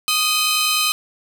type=tone cluster; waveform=sawtooth; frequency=1239 / 2528 / 3082 / 4085 Hz; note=D#6 / D#7 / G7 / C8; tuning=-8 / +27 / -30 / -42 cents; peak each=-19 dBFS; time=0.08-0.92 s; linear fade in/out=0 ms; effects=none